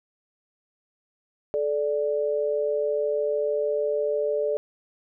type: tone pair together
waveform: sine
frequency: 433.6 / 587.3 Hz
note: A4 / D5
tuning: -25 / 0 cents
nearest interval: perfect fourth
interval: 525 cents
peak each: -25 dBFS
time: 1.54-4.57 s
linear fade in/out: 0 ms
effects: none